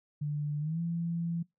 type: tone with pitch glide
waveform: sine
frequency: 147.8 to 168.8 Hz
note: D3 to E3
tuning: +11 to +41 cents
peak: -30 dBFS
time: 0.21-1.43 s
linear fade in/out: 10 ms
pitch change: +230 cents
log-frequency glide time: 0.6-0.8 s
effects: noise-tail reverb RT60 0.2 s tail -24 dB re dry